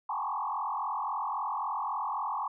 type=tone with frequency modulation; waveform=sine; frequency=976 Hz; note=B5; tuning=21 cents flat; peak=-30 dBFS; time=0.09-2.48 s; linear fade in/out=5 ms; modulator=43.7 Hz; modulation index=4.1; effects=none